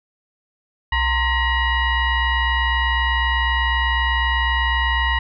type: tone with frequency modulation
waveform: sine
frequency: 920 Hz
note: A#5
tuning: 23 cents flat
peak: -16 dBFS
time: 0.92-5.19 s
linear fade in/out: 5 ms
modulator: 984 Hz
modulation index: 1.7
effects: none